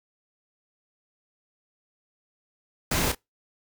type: noise with echo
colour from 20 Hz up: pink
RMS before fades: -25 dBFS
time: 2.91-3.12 s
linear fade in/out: 5 ms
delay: 30 ms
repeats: 1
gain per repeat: -11 dB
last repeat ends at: 3.15 s
effects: noise-tail reverb RT60 0.2 s tail -26 dB re dry